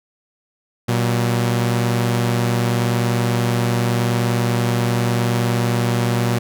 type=tone pair together; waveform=sawtooth; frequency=119.31 / 189.4 Hz; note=A#2 / F#3; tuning=+41 / +41 cents; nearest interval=minor sixth; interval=800 cents; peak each=-13 / -20 dBFS; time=0.88-6.39 s; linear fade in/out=10 ms; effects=none